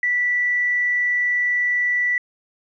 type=tone with tanh clipping; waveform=triangle; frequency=1964 Hz; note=B6; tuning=10 cents flat; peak=-17 dBFS; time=0.03-2.18 s; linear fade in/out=2 ms; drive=3 dB; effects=resampled to 16000 Hz